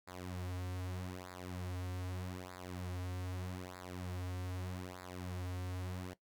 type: tone with flanger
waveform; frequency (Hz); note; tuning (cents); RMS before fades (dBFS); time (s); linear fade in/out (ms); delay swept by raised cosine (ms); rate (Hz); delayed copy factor
sawtooth; 91; F#2; -28; -43; 0.07-6.14; 10; 0.33 to 6.23; 0.81; -0.85
effects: noise-tail reverb RT60 0.1 s tail -17 dB re dry